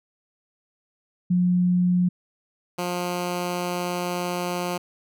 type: tone pair in turn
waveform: sine / 10% pulse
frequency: 179.1 / 177.35 Hz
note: F3 / F3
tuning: +44 / +27 cents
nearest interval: unison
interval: 17 cents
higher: first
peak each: -17 dBFS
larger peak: neither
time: 1.3-2.09 / 2.78-4.78 s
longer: second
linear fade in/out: 10 ms
effects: none